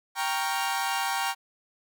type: chord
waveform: sawtooth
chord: G half-diminished seventh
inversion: none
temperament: equal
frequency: 784 / 932.3 / 1108.7 / 1396.9 Hz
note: G5 / Bb5 / Db6 / F6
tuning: 0 / 0 / 0 / 0 cents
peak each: -26 / -27 / -31 / -32 dBFS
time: 0.15-1.35 s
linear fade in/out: 50 ms
effects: none